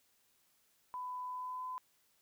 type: tone with pitch glide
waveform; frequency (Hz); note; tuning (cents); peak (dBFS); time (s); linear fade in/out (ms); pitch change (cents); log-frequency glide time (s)
sine; 1000 to 1012.8; B5 to B5; +21 to +43; -39; 0.94-1.78; 0; +22; 1.25-1.65
effects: white hiss -73 dBFS RMS until 2.21 s